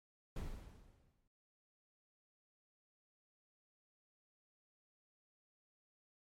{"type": "noise with exponential decay", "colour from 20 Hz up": "brown", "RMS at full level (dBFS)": -41, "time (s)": [0.36, 1.28], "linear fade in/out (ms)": 5, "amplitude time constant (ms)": 200, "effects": ["MP3 64 kbps"]}